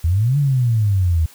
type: exponential two-way sweep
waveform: sine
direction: up then down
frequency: 77.78 to 147.4 to 77.78 Hz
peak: -13 dBFS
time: 0.04-1.26 s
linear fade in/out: 5 ms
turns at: 0.38 s
effects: white hiss -46 dBFS RMS until 1.34 s